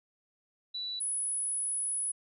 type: tone pair in turn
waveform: sine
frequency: 3951 / 10165 Hz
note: B7 / D#9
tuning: 0 / +36 cents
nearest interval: octave + major third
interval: 1636 cents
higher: second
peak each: -34 / -30 dBFS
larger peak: second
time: 0.74-1 / 1-2.12 s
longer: second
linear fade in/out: 10 ms
effects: none